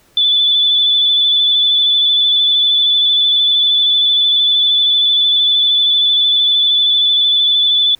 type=tone with vibrato; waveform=sine; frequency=3483 Hz; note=A7; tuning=18 cents flat; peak=-9 dBFS; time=0.17-7.95 s; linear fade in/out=2 ms; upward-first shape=square; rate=13 Hz; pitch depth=16 cents each way; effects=pink hiss -52 dBFS RMS until 7.99 s